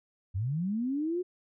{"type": "linear sweep", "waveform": "sine", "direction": "up", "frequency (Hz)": [85.7, 370], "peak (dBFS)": -28, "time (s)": [0.34, 1.23], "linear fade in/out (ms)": 20, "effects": []}